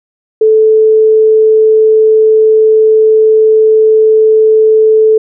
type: tone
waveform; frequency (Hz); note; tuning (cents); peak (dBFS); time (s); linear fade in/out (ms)
sine; 436.9; A4; -12; -3; 0.41-5.18; 5
effects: none

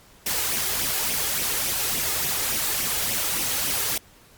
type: noise with flanger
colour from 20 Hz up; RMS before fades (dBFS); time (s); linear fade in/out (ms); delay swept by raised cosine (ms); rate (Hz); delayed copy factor
white; -25; 0.26-3.98; 5; 0.33 to 2.43; 3.5; +0.55
effects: pink hiss -53 dBFS RMS until 4.37 s + Opus 48 kbps

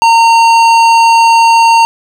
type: tone with hard clipping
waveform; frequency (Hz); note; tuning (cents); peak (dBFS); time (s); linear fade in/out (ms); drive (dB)
sine; 917; A#5; -29; -5; 0.02-1.85; 0; 13
effects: none

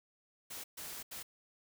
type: noise bursts at uneven times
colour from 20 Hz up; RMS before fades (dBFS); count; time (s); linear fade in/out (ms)
white; -45; 3; 0.5-0.64 / 0.77-1.03 / 1.11-1.23; 10
effects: none

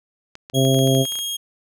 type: clicks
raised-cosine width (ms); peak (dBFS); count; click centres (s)
0.2; -20; 11; 0.354 / 0.499 / 0.651 / 0.745 / 0.79 / 0.874 / 0.95 / 1.053 / 1.122 / 1.155 / 1.189
type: harmonic tone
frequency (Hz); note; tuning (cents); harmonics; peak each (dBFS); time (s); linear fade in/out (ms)
133.1; C3; +30; 1 / 2 / 3 / 4 / 5; -17 / -20 / -22 / -23 / -24; 0.53-1.06; 50
type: tone with pitch glide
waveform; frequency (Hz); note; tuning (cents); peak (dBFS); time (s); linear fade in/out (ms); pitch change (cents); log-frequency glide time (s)
sawtooth; 3288 to 3260; G#7 to G#7; -18 to -33; -21; 0.54-1.37; 10; -15; 0.65-1
effects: none

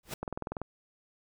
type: noise with exponential growth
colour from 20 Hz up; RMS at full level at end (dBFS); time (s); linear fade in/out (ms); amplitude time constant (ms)
pink; -32; 0.03-0.14; 5; 22
type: click train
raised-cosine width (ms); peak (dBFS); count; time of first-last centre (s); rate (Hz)
1; -21; 9; 0.23-0.616; 20.7
effects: none

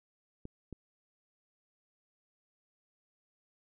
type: clicks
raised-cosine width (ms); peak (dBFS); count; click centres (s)
3; -30; 2; 0.454 / 0.727
effects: none

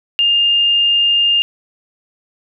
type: tone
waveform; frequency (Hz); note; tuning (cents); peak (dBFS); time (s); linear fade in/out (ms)
sine; 2814; F7; +12; -10; 0.19-1.42; 0
effects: none

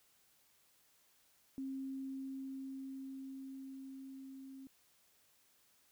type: tone with level ramp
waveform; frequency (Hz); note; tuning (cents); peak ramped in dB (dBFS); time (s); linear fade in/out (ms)
sine; 267.8; C4; +40; -39 to -49; 1.58-4.67; 0
effects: white hiss -71 dBFS RMS until 5.91 s

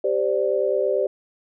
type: chord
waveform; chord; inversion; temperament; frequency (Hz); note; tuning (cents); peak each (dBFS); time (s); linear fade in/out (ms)
sine; G suspended fourth; none; equal with one note detuned; 392 / 518.4 / 587.3; G4 / C5 / D5; 0 / -16 / 0; -23; 0.04-1.07; 5
effects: none

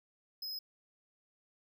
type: tone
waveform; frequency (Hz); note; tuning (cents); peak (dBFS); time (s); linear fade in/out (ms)
square; 5090; D#8; +39; -39; 0.42-0.59; 5
effects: none

